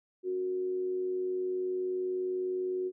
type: tone with amplitude modulation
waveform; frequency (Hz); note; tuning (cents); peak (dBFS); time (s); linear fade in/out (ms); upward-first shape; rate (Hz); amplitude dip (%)
sine; 368.3; F#4; -8; -28; 0.23-2.92; 50; sine; 99.7; 35
effects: none